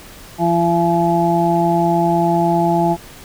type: harmonic tone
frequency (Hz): 170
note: F3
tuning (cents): -46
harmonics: 1 / 2 / 4 / 5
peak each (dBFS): -18 / -18 / -18 / -18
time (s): 0.38-2.97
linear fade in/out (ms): 50
effects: pink hiss -39 dBFS RMS until 3.24 s